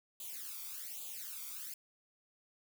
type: noise with flanger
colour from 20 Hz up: blue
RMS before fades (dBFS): -45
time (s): 0.2-1.74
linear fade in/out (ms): 2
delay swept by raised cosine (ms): 0.27 to 0.88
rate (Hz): 1.2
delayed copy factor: +0.9
effects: none